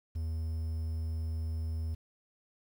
triangle tone with quantisation, 80.7 Hz, E2, 36 cents flat, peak -30 dBFS, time 0.15-1.95 s, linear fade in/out 10 ms, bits 10, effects none

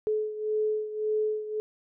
sine beating tone pair, 428.6 / 430.4 Hz, A4 / A4, -45 / -38 cents, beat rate 1.8 Hz, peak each -27 / -32 dBFS, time 0.07-1.6 s, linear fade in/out 0 ms, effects none

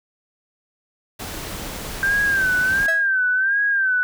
pink noise, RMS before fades -31 dBFS, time 1.19-2.87 s, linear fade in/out 10 ms
sine tone with vibrato, 1568 Hz, G6, in tune, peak -16 dBFS, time 2.03-4.03 s, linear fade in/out 0 ms, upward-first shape sine, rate 1.4 Hz, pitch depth 91 cents each way
45% pulse tone with exponential decay, 652 Hz, E5, 19 cents flat, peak -22 dBFS, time 2.88-3.11 s, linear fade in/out 5 ms, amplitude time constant 48 ms
effects none

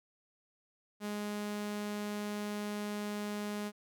sawtooth tone, 207.7 Hz, G#3, in tune, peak -32 dBFS, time 1-3.72 s, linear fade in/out 50 ms, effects none

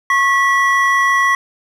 triangle tone pair together, 1095.1 / 1949 Hz, C#6 / B6, -21 / -23 cents, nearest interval minor seventh, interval 998 cents, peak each -12 dBFS, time 0.1-1.35 s, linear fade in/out 2 ms, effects none

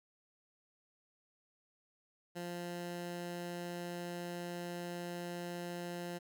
15% pulse tone, 174.61 Hz, F3, in tune, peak -34 dBFS, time 2.35-6.19 s, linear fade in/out 20 ms, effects none

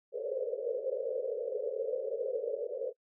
white band-pass noise, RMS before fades -35 dBFS, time 0.12-2.93 s, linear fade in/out 50 ms, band 430 to 560 Hz, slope 96 dB/octave, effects noise-tail reverb RT60 0.1 s tail -25 dB re dry

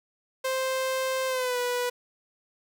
sawtooth tone with pitch glide, 523.3 to 491.1 Hz, C5 to B4, 0 to -10 cents, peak -22 dBFS, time 0.44-1.9 s, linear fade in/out 10 ms, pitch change -110 cents, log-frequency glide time 1.27-1.58 s, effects none

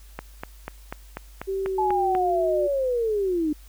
click train, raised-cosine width 0.5 ms, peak -16 dBFS, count 9, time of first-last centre 0.19-2.151 s, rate 4.08 Hz
sine tone with pitch glide, 386.7 to 366.5 Hz, G4 to F#4, -24 to -16 cents, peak -24 dBFS, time 1.47-2.68 s, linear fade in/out 20 ms, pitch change -92 cents, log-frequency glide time 1.62-2 s
sine linear sweep, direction down, 869 to 293.7 Hz, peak -21 dBFS, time 1.78-3.53 s, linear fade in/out 5 ms
effects added 50 Hz sine -44 dBFS peak until 3.68 s + white hiss -55 dBFS RMS until 3.68 s

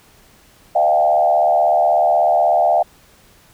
sine tone with frequency modulation, 698.5 Hz, F5, in tune, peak -11 dBFS, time 0.75-2.83 s, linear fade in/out 10 ms, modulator 76.3 Hz, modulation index 1.2, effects pink hiss -50 dBFS RMS until 3.53 s

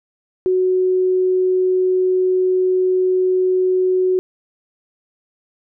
sine tone, 370 Hz, F#4, in tune, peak -13 dBFS, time 0.46-4.19 s, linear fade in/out 0 ms, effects none

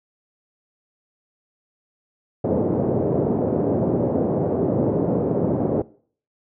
white band-pass noise, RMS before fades -21 dBFS, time 2.44-5.82 s, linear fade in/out 5 ms, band 100 to 530 Hz, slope 24 dB/octave, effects noise-tail reverb RT60 0.5 s tail -21 dB re dry

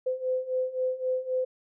sine beating tone pair, 510 / 513.8 Hz, C5 / C5, -44 / -32 cents, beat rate 3.8 Hz, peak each -31 / -28 dBFS, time 0.06-1.45 s, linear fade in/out 10 ms, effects none

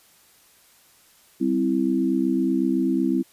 sine chord, C major, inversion second, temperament equal, 196 / 261.6 / 329.6 Hz, G3 / C4 / E4, 0 / 0 / 0 cents, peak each -26 / -22 / -23 dBFS, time 1.4-3.23 s, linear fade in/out 20 ms, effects white hiss -56 dBFS RMS until 3.32 s + resampled to 32000 Hz

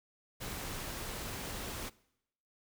pink noise, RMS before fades -41 dBFS, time 0.4-1.9 s, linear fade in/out 20 ms, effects noise-tail reverb RT60 0.8 s tail -22 dB re dry

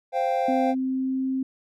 triangle chord, C suspended fourth, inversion none, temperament just, 523.3 / 697.7 / 784.9 Hz, C5 / F5 / G5, 0 / -2 / +2 cents, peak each -24 dBFS, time 0.12-0.75 s, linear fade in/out 50 ms
sine tone with pitch glide, 260.3 to 263.3 Hz, C4 to C4, -9 to +11 cents, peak -23 dBFS, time 0.48-1.43 s, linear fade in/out 5 ms, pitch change +20 cents, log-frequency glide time 0.66-1.26 s
effects none

